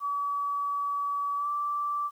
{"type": "tone with pitch glide", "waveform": "sine", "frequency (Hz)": [1142, 1166.7], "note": ["D6", "D6"], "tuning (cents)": [-49, -12], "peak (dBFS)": -27, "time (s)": [0, 2.11], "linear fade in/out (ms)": 50, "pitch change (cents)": 37, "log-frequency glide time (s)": [1.37, 1.48], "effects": ["10-bit"]}